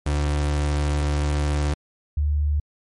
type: tone pair in turn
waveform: 35% pulse / sine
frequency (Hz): 73.42 / 73.89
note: D2 / D2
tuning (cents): 0 / +11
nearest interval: unison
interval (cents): 11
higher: second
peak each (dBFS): -18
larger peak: neither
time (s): 0.06-1.74 / 2.17-2.6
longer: first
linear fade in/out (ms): 5
effects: MP3 48 kbps